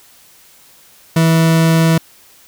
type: tone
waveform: 40% pulse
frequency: 163.2 Hz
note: E3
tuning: 17 cents flat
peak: -8 dBFS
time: 1.16-1.98 s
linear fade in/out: 5 ms
effects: white hiss -46 dBFS RMS until 2.47 s